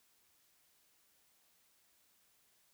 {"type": "silence", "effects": ["white hiss -72 dBFS RMS until 2.73 s"]}